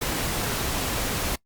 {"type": "noise", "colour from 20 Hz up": "pink", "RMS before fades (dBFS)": -27, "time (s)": [0.01, 1.36], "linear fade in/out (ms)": 10, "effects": ["noise-tail reverb RT60 0.1 s tail -23 dB re dry", "Opus 48 kbps"]}